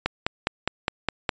click train, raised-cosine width 0.3 ms, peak -6 dBFS, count 7, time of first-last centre 0.06-1.292 s, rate 4.87 Hz, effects resampled to 16000 Hz

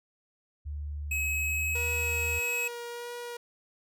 sine tone with pitch glide, 73.42 to 79.6 Hz, D2 to D#2, 0 to +40 cents, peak -33 dBFS, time 0.65-2.4 s, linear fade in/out 20 ms, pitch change +140 cents, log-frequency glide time 1.27-1.75 s
square tone, 2559 Hz, D#7, 48 cents sharp, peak -29 dBFS, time 1.11-2.68 s, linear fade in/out 5 ms
sawtooth tone with vibrato, 477.9 Hz, A#4, 43 cents sharp, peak -33 dBFS, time 1.75-3.37 s, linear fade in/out 5 ms, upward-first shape sine, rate 1.6 Hz, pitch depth 12 cents each way
effects none

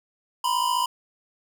square tone pair together, 964.3 / 1019 Hz, B5 / C6, -42 / -46 cents, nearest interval minor second, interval 96 cents, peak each -25 dBFS, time 0.44-0.86 s, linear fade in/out 5 ms, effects none

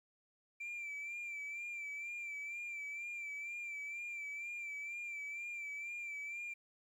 sine tone with vibrato, 2349 Hz, D7, in tune, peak -39 dBFS, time 0.6-6.54 s, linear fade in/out 10 ms, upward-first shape sine, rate 2.1 Hz, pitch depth 46 cents each way, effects tanh soft clip ceiling -40 dBFS + 12-bit

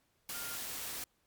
sine tone in noise, 1403 Hz, F6, 8 cents sharp, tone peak -46 dBFS, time 0.34-0.56 s, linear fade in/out 2 ms, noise white, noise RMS -41 dBFS, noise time 0.29-1.04 s, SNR -8 dB, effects pink hiss -75 dBFS RMS until 1.26 s + MP3 96 kbps

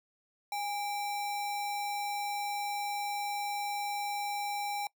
sine tone with sample-and-hold, 820 Hz, G#5, 22 cents flat, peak -32 dBFS, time 0.52-4.87 s, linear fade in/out 2 ms, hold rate 3150 Hz, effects noise-tail reverb RT60 0.1 s tail -22 dB re dry

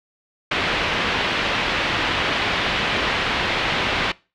white low-pass noise, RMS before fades -22 dBFS, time 0.51-4.12 s, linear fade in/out 5 ms, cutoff 3300 Hz, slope 24 dB/octave, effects noise-tail reverb RT60 0.3 s tail -22 dB re dry

